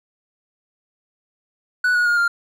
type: tone with pitch steps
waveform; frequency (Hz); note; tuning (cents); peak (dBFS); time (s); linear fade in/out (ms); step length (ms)
triangle; 1480 / 1452.1 / 1424.6 / 1397.7; F#6 / F#6 / F6 / F6; 0 / -33 / +34 / +1; -13; 1.84-2.28; 5; 110
effects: none